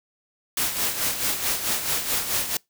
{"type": "noise with tremolo", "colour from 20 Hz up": "white", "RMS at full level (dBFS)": -23, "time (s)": [0.57, 2.57], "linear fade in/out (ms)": 2, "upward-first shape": "sine", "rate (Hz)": 4.6, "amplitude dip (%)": 60, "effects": ["noise-tail reverb RT60 0.2 s tail -26 dB re dry"]}